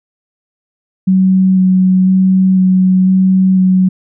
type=tone with vibrato; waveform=sine; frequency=187.1 Hz; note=F#3; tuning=20 cents sharp; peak=-6 dBFS; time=1.07-3.89 s; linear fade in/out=10 ms; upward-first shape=square; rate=1 Hz; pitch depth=10 cents each way; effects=none